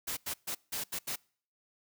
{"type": "noise bursts at uneven times", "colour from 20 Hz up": "white", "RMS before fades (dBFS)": -36, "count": 6, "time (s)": [[0.07, 0.17], [0.26, 0.34], [0.47, 0.55], [0.72, 0.84], [0.92, 0.99], [1.07, 1.16]], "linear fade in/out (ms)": 10, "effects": ["noise-tail reverb RT60 0.5 s tail -26 dB re dry"]}